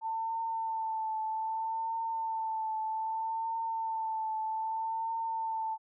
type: tone with vibrato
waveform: sine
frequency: 891 Hz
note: A5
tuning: 22 cents sharp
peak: -31 dBFS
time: 0.01-5.78 s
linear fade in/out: 50 ms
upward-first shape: triangle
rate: 0.63 Hz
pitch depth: 33 cents each way
effects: none